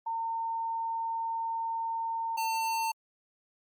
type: tone pair in turn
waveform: sine / square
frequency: 910 / 899.5 Hz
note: A#5 / A5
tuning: -42 / +38 cents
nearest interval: unison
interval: 20 cents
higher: first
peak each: -30 / -29 dBFS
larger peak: second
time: 0.06-2.37 / 2.37-2.92 s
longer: first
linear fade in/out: 10 ms
effects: Opus 48 kbps